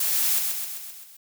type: noise with echo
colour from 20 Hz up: blue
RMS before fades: -24 dBFS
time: 0-0.39 s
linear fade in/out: 5 ms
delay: 130 ms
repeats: 6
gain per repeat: -4 dB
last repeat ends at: 1.17 s
effects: none